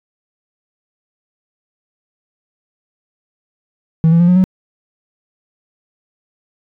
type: tone with pitch steps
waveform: triangle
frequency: 161.9 / 167.71 / 173.72 / 179.95 / 186.4 Hz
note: E3 / E3 / F3 / F#3 / F#3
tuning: -31 / +30 / -9 / -48 / +13 cents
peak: -4 dBFS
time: 4.04-4.44 s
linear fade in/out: 0 ms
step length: 80 ms
effects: tanh soft clip ceiling -2 dBFS